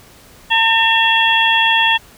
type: harmonic tone with a mistuned harmonic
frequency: 904 Hz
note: A5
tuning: 47 cents sharp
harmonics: 1 / 2 / 3 / 4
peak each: -16 / -16 / -16 / -16 dBFS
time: 0.5-1.98 s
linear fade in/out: 20 ms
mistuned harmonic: 4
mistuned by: -140 cents
effects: pink hiss -44 dBFS RMS until 2.17 s